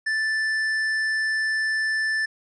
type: tone with tanh clipping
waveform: sine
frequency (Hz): 1760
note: A6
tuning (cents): 0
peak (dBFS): -23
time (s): 0.06-2.26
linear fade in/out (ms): 10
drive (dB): 9
effects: resampled to 22050 Hz